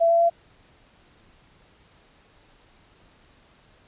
sine tone with pitch steps, 670 / 675.1 / 680.1 Hz, E5 / E5 / F5, +28 / +41 / -46 cents, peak -15 dBFS, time 0-0.3 s, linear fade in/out 20 ms, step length 100 ms, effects pink hiss -57 dBFS RMS until 3.87 s + resampled to 8000 Hz

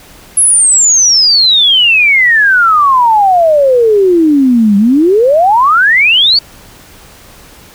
sine exponential two-way sweep, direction down then up, 11050 to 196 to 4640 Hz, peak -4 dBFS, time 0.37-6.39 s, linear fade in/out 5 ms, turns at 4.77 s, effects pink hiss -37 dBFS RMS until 7.74 s

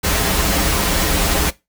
pink noise with comb filter, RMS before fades -17 dBFS, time 0.03-1.51 s, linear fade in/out 20 ms, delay 8.2 ms, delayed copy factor -0.8, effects noise-tail reverb RT60 0.2 s tail -18 dB re dry

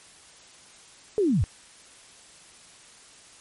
sine linear sweep, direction down, 442.8 to 65.41 Hz, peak -19 dBFS, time 1.18-1.44 s, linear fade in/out 0 ms, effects white hiss -51 dBFS RMS until 3.4 s + MP3 48 kbps

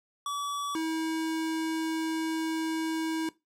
square tone pair in turn, 1145 / 321.3 Hz, D6 / E4, -44 / -44 cents, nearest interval octave + minor seventh, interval 2200 cents, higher first, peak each -31 / -29 dBFS, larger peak second, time 0.26-0.75 / 0.75-3.29 s, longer second, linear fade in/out 2 ms, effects noise-tail reverb RT60 0.2 s tail -18 dB re dry + low-pass 12000 Hz 12 dB/octave

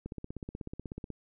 click train, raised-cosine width 3 ms, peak -26 dBFS, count 18, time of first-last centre 0.06-1.103 s, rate 16.3 Hz, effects none

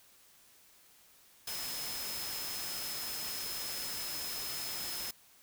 sine tone in noise, 5150 Hz, E8, 41 cents flat, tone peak -42 dBFS, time 1.47-5.11 s, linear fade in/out 5 ms, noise white, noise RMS -40 dBFS, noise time 1.47-5.11 s, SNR -5 dB, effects white hiss -62 dBFS RMS until 5.42 s

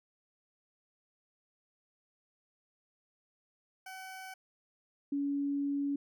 20% pulse / sine tone pair in turn, 757 / 282.6 Hz, F#5 / C#4, +39 / +34 cents, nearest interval octave + perfect fourth, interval 1705 cents, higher first, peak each -39 / -30 dBFS, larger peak second, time 3.86-4.34 / 5.12-5.96 s, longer second, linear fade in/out 5 ms, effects none

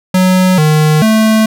square tone with pitch steps, 185 / 153.6 / 219.1 Hz, F#3 / D#3 / A3, 0 / -22 / -7 cents, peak -7 dBFS, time 0.14-1.46 s, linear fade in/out 5 ms, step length 440 ms, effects none

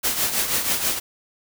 white noise with tremolo, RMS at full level -20 dBFS, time 0.03-1 s, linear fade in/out 20 ms, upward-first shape triangle, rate 6.2 Hz, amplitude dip 65%, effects none

